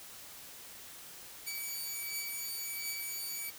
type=beating tone pair; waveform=5% pulse; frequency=2287 / 2288.4 Hz; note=D7 / D7; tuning=-47 / -45 cents; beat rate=1.4 Hz; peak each=-29 / -33 dBFS; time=1.46-3.51 s; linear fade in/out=20 ms; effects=white hiss -50 dBFS RMS until 3.58 s